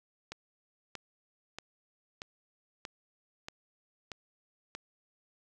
click train, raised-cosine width 0.2 ms, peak -23 dBFS, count 8, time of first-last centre 0.32-4.75 s, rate 1.58 Hz, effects none

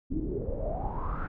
brown noise with low-pass filter sweep, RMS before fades -32 dBFS, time 0.1-1.28 s, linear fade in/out 20 ms, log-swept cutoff 280 to 1500 Hz, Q 9.7, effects none

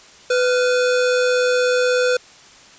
square tone pair together, 498.8 / 1400 Hz, B4 / F6, +17 / +4 cents, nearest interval octave + tritone, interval 1787 cents, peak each -16 / -25 dBFS, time 0.3-2.17 s, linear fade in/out 5 ms, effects white hiss -45 dBFS RMS until 2.78 s + resampled to 16000 Hz

